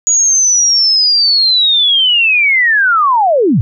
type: linear sweep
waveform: sine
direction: down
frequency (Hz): 6810 to 88.6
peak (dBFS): -7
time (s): 0.07-3.61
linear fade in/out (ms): 0
effects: none